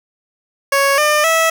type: tone with pitch steps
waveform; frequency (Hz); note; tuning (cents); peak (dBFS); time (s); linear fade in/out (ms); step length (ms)
15% pulse; 554.4 / 601.1 / 651.7; C#5 / D5 / E5; 0 / +40 / -20; -5; 0.72-1.5; 5; 260
effects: none